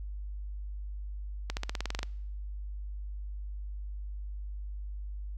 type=accelerating click train; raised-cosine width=0.2 ms; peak=-16 dBFS; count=11; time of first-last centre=1.5-2.031 s; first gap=69 ms; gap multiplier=0.94; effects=noise-tail reverb RT60 0.8 s tail -25 dB re dry + added 50 Hz sine -36 dBFS peak until 5.37 s